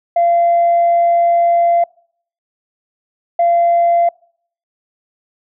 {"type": "tone pair in turn", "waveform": "sine", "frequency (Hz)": [687, 687], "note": ["F5", "F5"], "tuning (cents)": [-29, -29], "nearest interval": "unison", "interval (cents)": 0, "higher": "neither", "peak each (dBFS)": -8, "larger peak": "neither", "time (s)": [[0.16, 1.84], [3.39, 4.09]], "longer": "first", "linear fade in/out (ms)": 5, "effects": ["noise-tail reverb RT60 0.6 s tail -26 dB re dry", "tanh soft clip ceiling -6 dBFS"]}